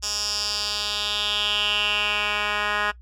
10% pulse tone with band-pass filter sweep, 207.7 Hz, G#3, in tune, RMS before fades -25 dBFS, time 0.02-2.92 s, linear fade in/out 20 ms, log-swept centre 5900 to 1800 Hz, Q 3.9, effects noise-tail reverb RT60 0.1 s tail -19 dB re dry + added 60 Hz sine -43 dBFS peak until 3.01 s

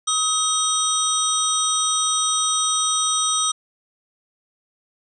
sine tone cluster, 1265 / 3209 / 3759 / 5890 / 8400 Hz, D#6 / G7 / A#7 / F#8 / C9, +28 / +40 / +14 / -9 / +6 cents, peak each -24 / -29 / -25 / -24 / -23 dBFS, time 0.07-3.52 s, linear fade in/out 10 ms, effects none

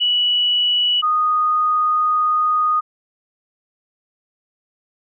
sine tone pair in turn, 2944 / 1237.8 Hz, F#7 / D#6, -9 / -9 cents, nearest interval octave + minor third, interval 1500 cents, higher first, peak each -14 / -14 dBFS, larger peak neither, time 0-1.02 / 1.02-2.81 s, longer second, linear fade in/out 20 ms, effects none

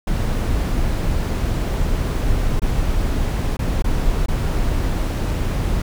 brown noise with dropouts, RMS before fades -19 dBFS, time 0.07-5.82 s, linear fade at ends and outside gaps 5 ms, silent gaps 2.597-2.618 / 3.569-3.59 / 3.823-3.842 / 4.261-4.283 s, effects none

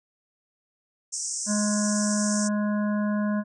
pink band-pass noise, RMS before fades -31 dBFS, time 1.12-2.49 s, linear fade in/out 20 ms, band 5400 to 8800 Hz, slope 96 dB/octave
harmonic tone, 208.5 Hz, G#3, 7 cents sharp, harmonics 1 / 3 / 5 / 7 / 8, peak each -23 / -33 / -37 / -40 / -41 dBFS, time 1.46-3.44 s, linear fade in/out 50 ms
effects none

